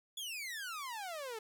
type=exponential sweep; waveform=sawtooth; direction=down; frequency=3473 to 424.1 Hz; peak=-37 dBFS; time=0.17-1.39 s; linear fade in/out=5 ms; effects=none